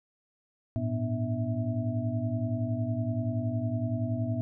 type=tone cluster; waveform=sine; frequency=105.4 / 116.1 / 245.8 / 295.5 / 653 Hz; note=G#2 / A#2 / B3 / D4 / E5; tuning=+26 / -7 / -8 / +11 / -17 cents; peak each=-33 / -31 / -33 / -40 / -38 dBFS; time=0.76-4.41 s; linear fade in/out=0 ms; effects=none